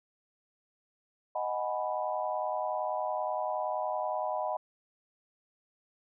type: chord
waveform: sine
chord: G# minor seventh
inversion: second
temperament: equal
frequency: 622.3 / 740 / 830.6 / 987.8 Hz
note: D#5 / F#5 / G#5 / B5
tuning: 0 / 0 / 0 / 0 cents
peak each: -34 / -35 / -38 / -36 dBFS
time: 1.35-4.57 s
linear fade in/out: 5 ms
effects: none